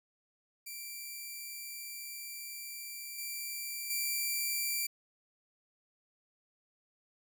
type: tone with level steps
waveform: 5% pulse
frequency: 2349 Hz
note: D7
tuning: in tune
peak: -32 / -28 / -22 dBFS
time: 0.66-4.87 s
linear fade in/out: 10 ms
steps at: 3.18 / 3.9 s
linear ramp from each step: 5 ms
effects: none